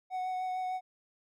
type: tone with vibrato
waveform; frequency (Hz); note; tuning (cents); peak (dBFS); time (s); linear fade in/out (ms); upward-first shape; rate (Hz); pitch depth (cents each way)
triangle; 741; F#5; +2; -30; 0.1-0.81; 50; triangle; 6.6; 15
effects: none